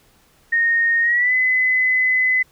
sine tone with pitch glide, 1852 to 2020 Hz, A#6 to B6, -12 to +39 cents, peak -14 dBFS, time 0.52-2.43 s, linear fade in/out 10 ms, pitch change +151 cents, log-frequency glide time 1.02-1.34 s, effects pink hiss -56 dBFS RMS until 2.51 s

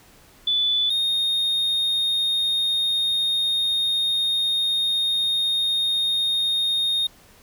sine / triangle tone pair in turn, 3479 / 3696 Hz, A7 / A#7, -20 / -16 cents, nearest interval minor second, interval 104 cents, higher second, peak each -18 dBFS, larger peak neither, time 0.47-0.9 / 0.9-7.07 s, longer second, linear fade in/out 5 ms, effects pink hiss -52 dBFS RMS until 7.42 s

